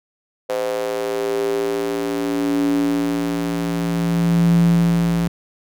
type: tone with high-pass filter sweep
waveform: square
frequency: 57.1 Hz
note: A#1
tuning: 35 cents flat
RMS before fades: -19 dBFS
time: 0.49-5.28 s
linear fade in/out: 5 ms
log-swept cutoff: 520 to 140 Hz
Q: 5.8
effects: none